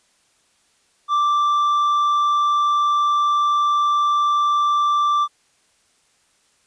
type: tone with tanh clipping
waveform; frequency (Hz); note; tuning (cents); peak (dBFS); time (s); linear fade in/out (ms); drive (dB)
sine; 1174.7; D6; 0; -16; 1.08-5.28; 50; 5
effects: white hiss -61 dBFS RMS until 6.66 s + resampled to 22050 Hz